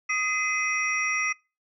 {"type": "tone cluster", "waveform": "sine", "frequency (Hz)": [1249, 2042, 2519, 5710], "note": ["D#6", "C7", "D#7", "F8"], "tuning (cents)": [6, -43, 21, 37], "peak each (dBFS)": [-31, -26, -27, -35], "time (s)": [0.09, 1.33], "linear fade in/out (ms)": 10, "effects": ["noise-tail reverb RT60 0.3 s tail -26 dB re dry", "tanh soft clip ceiling -13 dBFS"]}